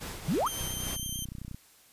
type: noise with tremolo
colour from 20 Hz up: pink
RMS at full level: -38 dBFS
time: 0-0.97 s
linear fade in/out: 20 ms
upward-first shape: triangle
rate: 3.6 Hz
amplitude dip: 55%
type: exponential sweep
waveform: sine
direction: up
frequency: 131.8 to 1419 Hz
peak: -25 dBFS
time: 0.28-0.48 s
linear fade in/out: 5 ms
type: tone with vibrato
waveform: 10% pulse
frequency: 3136 Hz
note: G7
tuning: in tune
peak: -27 dBFS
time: 0.46-1.25 s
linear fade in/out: 5 ms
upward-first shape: square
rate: 8.8 Hz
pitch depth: 11 cents each way
type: click train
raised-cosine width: 5 ms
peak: -28 dBFS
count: 30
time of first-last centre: 0.61-1.545 s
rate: 31 Hz
effects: white hiss -59 dBFS RMS until 1.92 s + resampled to 32000 Hz